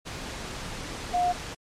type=tone in noise; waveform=sine; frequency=714 Hz; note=F5; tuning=38 cents sharp; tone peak=-21 dBFS; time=1.13-1.33 s; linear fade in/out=20 ms; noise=pink; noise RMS=-36 dBFS; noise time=0.05-1.55 s; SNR=+12 dB; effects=low-pass 7000 Hz 12 dB/octave + MP3 64 kbps